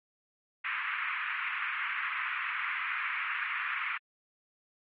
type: band-pass noise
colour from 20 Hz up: white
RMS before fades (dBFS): -34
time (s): 0.64-3.98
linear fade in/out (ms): 10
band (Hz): 1100 to 2500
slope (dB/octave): 48
effects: MP3 32 kbps